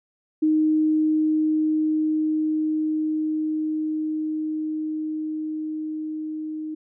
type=tone with level ramp; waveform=sine; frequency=310.5 Hz; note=D#4; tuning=3 cents flat; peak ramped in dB=-16 to -28 dBFS; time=0.42-6.75 s; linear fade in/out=10 ms; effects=none